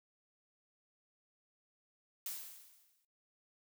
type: noise with exponential decay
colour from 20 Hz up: blue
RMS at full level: -40 dBFS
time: 2.26-3.05 s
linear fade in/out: 1 ms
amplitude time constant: 170 ms
effects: noise-tail reverb RT60 0.2 s tail -19 dB re dry